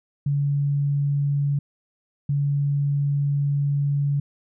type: tone bursts at uneven times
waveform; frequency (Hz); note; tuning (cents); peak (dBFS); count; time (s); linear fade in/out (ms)
sine; 142.4; C#3; +47; -19; 2; 0.26-1.59 / 2.29-4.2; 5
effects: none